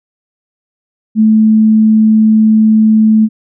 sine tone, 218 Hz, A3, 16 cents flat, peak -4 dBFS, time 1.15-3.29 s, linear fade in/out 50 ms, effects none

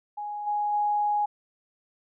sine tone with level steps, 831 Hz, G#5, 1 cent sharp, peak -31 / -24 / -22 dBFS, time 0.17-1.26 s, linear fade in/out 10 ms, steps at 0.46 / 0.72 s, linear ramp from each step 20 ms, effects none

